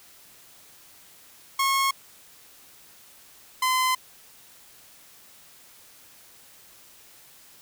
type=tone pair in turn; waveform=sawtooth; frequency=1088 / 1026.9 Hz; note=C#6 / C6; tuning=-33 / -33 cents; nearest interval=minor second; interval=100 cents; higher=first; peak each=-17 dBFS; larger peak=neither; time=1.59-1.91 / 3.62-3.95 s; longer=second; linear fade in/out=5 ms; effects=white hiss -52 dBFS RMS until 7.61 s